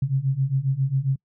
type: beating tone pair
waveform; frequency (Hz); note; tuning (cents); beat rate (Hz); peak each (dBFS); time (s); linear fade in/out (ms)
sine; 130.81 / 138.21; C3 / C#3; 0 / -5; 7.4; -24 / -22; 0.02-1.16; 5
effects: noise-tail reverb RT60 0.1 s tail -26 dB re dry